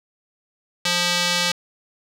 square tone with band-pass filter, 176.1 Hz, F3, 15 cents sharp, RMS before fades -21 dBFS, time 0.85-1.52 s, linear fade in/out 5 ms, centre 4100 Hz, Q 1.2, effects 7-bit

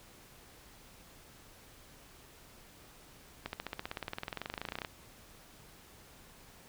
accelerating click train, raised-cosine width 0.3 ms, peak -21 dBFS, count 30, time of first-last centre 3.46-4.848 s, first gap 71 ms, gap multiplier 0.97, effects pink hiss -57 dBFS RMS until 6.68 s

